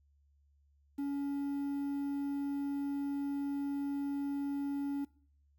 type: tone with quantisation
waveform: triangle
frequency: 281.5 Hz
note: C#4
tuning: 27 cents sharp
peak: -31 dBFS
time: 0.98-5.05 s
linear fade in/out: 10 ms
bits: 10
effects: noise-tail reverb RT60 0.5 s tail -21 dB re dry + added 71 Hz sine -66 dBFS peak until 5.58 s